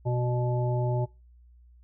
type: harmonic tone with a mistuned harmonic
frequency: 123.47 Hz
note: B2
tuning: in tune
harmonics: 1 / 3 / 5 / 7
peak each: -25 / -33 / -34 / -37 dBFS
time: 0.05-1.06 s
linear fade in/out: 20 ms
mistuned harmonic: 5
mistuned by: -24 cents
effects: noise-tail reverb RT60 0.3 s tail -24 dB re dry + added 60 Hz sine -52 dBFS peak until 1.83 s